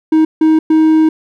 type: tone bursts at uneven times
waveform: triangle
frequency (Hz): 315.5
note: D#4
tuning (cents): +24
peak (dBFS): -4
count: 3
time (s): 0.12-0.25 / 0.41-0.59 / 0.7-1.09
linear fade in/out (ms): 5
effects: none